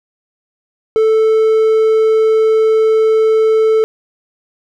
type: tone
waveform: triangle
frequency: 440 Hz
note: A4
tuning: in tune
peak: -6 dBFS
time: 0.96-3.84 s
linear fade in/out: 0 ms
effects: none

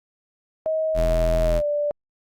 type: tone with pitch glide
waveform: sine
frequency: 633 to 587.2 Hz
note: D#5 to D5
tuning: +30 to 0 cents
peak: -20 dBFS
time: 0.66-1.91 s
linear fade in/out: 0 ms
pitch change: -130 cents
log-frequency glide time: 1.42-1.65 s
type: tone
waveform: square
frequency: 41.57 Hz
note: E1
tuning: 15 cents sharp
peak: -21 dBFS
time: 0.94-1.62 s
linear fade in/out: 50 ms
effects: Opus 48 kbps

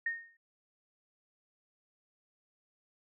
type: tone with exponential decay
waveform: sine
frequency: 1845 Hz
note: A#6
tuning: 18 cents flat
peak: -28 dBFS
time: 0.06-0.37 s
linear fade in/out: 5 ms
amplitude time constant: 66 ms
effects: none

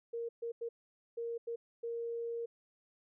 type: tone bursts at uneven times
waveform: sine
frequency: 466.2 Hz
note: A#4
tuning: in tune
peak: -36 dBFS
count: 6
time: 0.13-0.29 / 0.42-0.52 / 0.61-0.69 / 1.17-1.38 / 1.47-1.56 / 1.83-2.46 s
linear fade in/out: 10 ms
effects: none

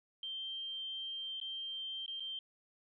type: tone with dropouts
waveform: sine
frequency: 3151 Hz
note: G7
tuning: 8 cents sharp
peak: -39 dBFS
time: 0.23-2.39 s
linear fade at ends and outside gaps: 2 ms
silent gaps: 1.401-1.413 / 2.062-2.079 / 2.198-2.204 s
effects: none

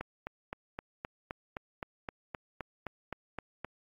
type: click train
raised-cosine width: 0.5 ms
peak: -22 dBFS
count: 15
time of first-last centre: 0.01-3.646 s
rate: 3.85 Hz
effects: AAC 32 kbps

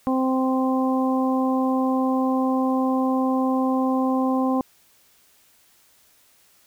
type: harmonic tone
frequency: 260.7 Hz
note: C4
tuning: 6 cents flat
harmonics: 1 / 2 / 3 / 4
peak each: -20 / -27 / -28 / -29 dBFS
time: 0.07-4.61 s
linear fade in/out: 0 ms
effects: white hiss -58 dBFS RMS until 6.66 s

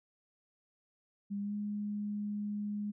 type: tone with pitch glide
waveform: sine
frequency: 201.6 to 207.1 Hz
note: G3 to G#3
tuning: +49 to -5 cents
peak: -34 dBFS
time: 1.3-2.92 s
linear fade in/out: 20 ms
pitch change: +46 cents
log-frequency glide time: 1.41-1.54 s
effects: none

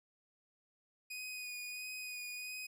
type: tone with vibrato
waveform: sawtooth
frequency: 2483 Hz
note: D#7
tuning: 4 cents flat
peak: -39 dBFS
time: 1.1-2.67 s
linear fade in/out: 10 ms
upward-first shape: sine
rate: 1.5 Hz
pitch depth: 18 cents each way
effects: none

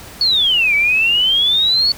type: exponential two-way sweep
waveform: sine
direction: down then up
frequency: 4481 to 2271 to 4481 Hz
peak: -11 dBFS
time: 0.21-1.92 s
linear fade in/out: 2 ms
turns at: 0.75 s
effects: pink hiss -36 dBFS RMS until 1.97 s

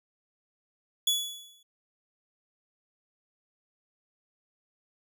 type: tone with exponential decay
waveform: sawtooth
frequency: 3400 Hz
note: G#7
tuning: 40 cents sharp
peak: -18 dBFS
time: 1.07-1.63 s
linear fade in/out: 5 ms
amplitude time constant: 120 ms
effects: none

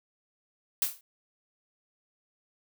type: noise with exponential decay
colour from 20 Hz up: blue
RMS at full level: -23 dBFS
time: 0.82-1.01 s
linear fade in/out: 2 ms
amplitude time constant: 41 ms
effects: none

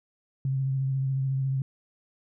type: tone with vibrato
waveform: sine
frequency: 134.1 Hz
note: C3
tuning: 43 cents sharp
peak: -24 dBFS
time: 0.45-1.62 s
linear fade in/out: 2 ms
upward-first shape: triangle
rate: 14 Hz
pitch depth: 29 cents each way
effects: none

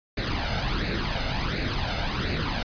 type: noise with flanger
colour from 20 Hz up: pink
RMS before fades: -27 dBFS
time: 0.17-2.63 s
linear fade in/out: 5 ms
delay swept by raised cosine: 0.46 to 1.42 ms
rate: 1.4 Hz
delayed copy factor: +0.6
effects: resampled to 11025 Hz

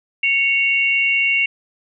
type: tone pair together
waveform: sine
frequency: 2214 / 2763 Hz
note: C#7 / F7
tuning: -3 / -19 cents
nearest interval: major third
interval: 384 cents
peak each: -17 dBFS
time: 0.23-1.46 s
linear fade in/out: 5 ms
effects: none

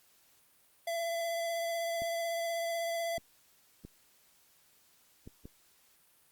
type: tone with vibrato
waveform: square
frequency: 673 Hz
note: E5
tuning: 36 cents sharp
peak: -33 dBFS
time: 0.87-3.18 s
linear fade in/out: 5 ms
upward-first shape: sine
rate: 16 Hz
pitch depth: 14 cents each way
type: clicks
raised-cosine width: 3 ms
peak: -33 dBFS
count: 5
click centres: 2.02 / 3.181 / 3.85 / 5.275 / 5.455 s
effects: white hiss -66 dBFS RMS until 6.31 s + Opus 48 kbps

